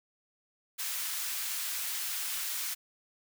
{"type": "high-pass noise", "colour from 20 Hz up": "white", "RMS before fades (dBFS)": -35, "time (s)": [0.78, 2.75], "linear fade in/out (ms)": 20, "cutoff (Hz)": 1300, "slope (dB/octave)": 12, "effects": []}